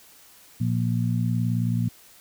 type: harmonic tone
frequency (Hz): 58.8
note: A#1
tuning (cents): +16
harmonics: 2 / 3 / 4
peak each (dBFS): -23 / -27 / -29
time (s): 0.6-1.89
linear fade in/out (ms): 10
effects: white hiss -52 dBFS RMS until 2.2 s